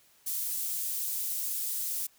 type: high-pass noise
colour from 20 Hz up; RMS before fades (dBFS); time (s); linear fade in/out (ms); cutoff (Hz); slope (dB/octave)
pink; -33; 0.26-2.07; 10; 11000; 12
effects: white hiss -63 dBFS RMS until 2.18 s